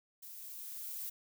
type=noise with level ramp; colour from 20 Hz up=violet; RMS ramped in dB=-50 to -41 dBFS; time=0.22-1.1 s; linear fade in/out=10 ms; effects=none